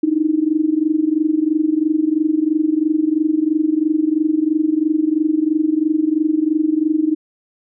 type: tone with amplitude modulation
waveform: sine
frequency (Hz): 311.1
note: D#4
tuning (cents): 0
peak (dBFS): -10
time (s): 0.03-7.15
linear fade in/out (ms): 5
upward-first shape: sine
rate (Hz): 23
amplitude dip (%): 85
effects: none